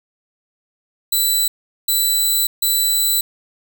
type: tone bursts at uneven times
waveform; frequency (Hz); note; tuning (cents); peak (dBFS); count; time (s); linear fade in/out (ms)
10% pulse; 3986; B7; +15; -7; 3; 1.12-1.48 / 1.88-2.47 / 2.62-3.21; 5
effects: none